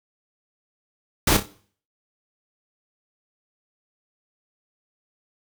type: noise with echo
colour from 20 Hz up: pink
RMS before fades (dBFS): -18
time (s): 1.27-1.37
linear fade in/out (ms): 5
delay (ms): 30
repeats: 3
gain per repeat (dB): -9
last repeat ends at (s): 1.46
effects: noise-tail reverb RT60 0.5 s tail -19 dB re dry